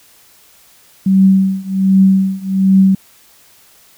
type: tone with tremolo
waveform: sine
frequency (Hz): 191.7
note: G3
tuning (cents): -38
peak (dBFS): -4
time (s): 1.06-2.95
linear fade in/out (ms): 5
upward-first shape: triangle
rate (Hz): 1.3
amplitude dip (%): 95
effects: white hiss -47 dBFS RMS until 3.97 s